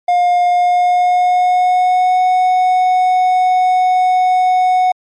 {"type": "tone with pitch glide", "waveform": "triangle", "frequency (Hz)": [711, 736.5], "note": ["F5", "F#5"], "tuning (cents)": [31, -8], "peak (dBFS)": -7, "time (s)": [0.08, 4.92], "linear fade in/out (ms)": 5, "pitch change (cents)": 61, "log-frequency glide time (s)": [0.48, 2.22], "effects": ["MP3 48 kbps"]}